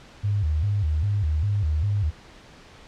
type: tone with vibrato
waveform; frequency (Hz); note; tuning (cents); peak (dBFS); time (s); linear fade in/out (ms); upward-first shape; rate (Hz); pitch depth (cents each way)
sine; 88.6; F2; +25; -20; 0.23-2.11; 20; square; 2.5; 250
effects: pink hiss -48 dBFS RMS until 2.87 s + low-pass 5000 Hz 12 dB/octave